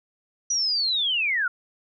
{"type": "linear sweep", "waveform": "sine", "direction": "down", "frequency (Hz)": [5900, 1375], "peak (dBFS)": -21, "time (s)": [0.5, 1.48], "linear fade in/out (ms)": 5, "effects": []}